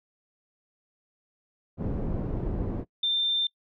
pink low-pass noise, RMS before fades -30 dBFS, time 1.77-2.85 s, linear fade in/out 50 ms, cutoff 400 Hz, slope 12 dB/octave
sine tone, 3584 Hz, A7, 31 cents sharp, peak -23 dBFS, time 3.03-3.47 s, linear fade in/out 5 ms
effects noise-tail reverb RT60 0.1 s tail -23 dB re dry

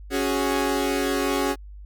sawtooth chord, C# suspended fourth, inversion none, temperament equal, 277.2 / 370 / 415.3 Hz, C#4 / F#4 / G#4, 0 / 0 / 0 cents, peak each -21 / -23 / -23 dBFS, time 0.1-1.56 s, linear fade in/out 50 ms, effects added 50 Hz sine -38 dBFS peak until 1.85 s

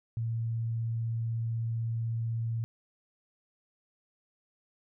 sine tone with vibrato, 114.5 Hz, A#2, 31 cents flat, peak -29 dBFS, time 0.17-2.64 s, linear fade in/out 0 ms, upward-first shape sine, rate 16 Hz, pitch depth 9 cents each way, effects none

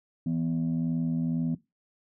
sine tone pair together, 164.81 / 246.9 Hz, E3 / B3, 0 / 0 cents, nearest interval perfect fifth, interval 700 cents, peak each -27 dBFS, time 0.26-1.55 s, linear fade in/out 5 ms, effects noise-tail reverb RT60 0.2 s tail -17 dB re dry + tanh soft clip ceiling -21 dBFS

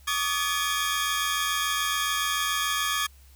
sawtooth tone cluster, 1140 / 1227 / 1715 / 3255 Hz, C#6 / D#6 / A6 / G#7, +48 / -25 / -45 / -36 cents, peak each -27 dBFS, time 0.07-3.07 s, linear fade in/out 10 ms, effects added 67 Hz sine -50 dBFS peak until 3.35 s + white hiss -59 dBFS RMS until 3.35 s

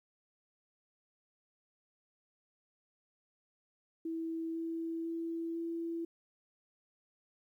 sine tone with pitch steps, 327 / 329.3 / 331.6 / 333.9 Hz, E4 / E4 / E4 / E4, -14 / -2 / +10 / +22 cents, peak -35 dBFS, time 4.05-6.05 s, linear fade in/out 5 ms, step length 500 ms, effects 12-bit

